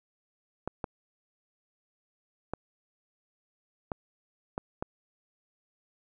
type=clicks; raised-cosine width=1 ms; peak=-18 dBFS; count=6; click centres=0.676 / 0.842 / 2.536 / 3.918 / 4.579 / 4.825 s; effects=none